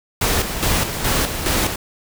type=noise with tremolo; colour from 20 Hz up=pink; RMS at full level=-18 dBFS; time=0.21-1.76 s; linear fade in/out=5 ms; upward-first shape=square; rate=2.4 Hz; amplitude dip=55%; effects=none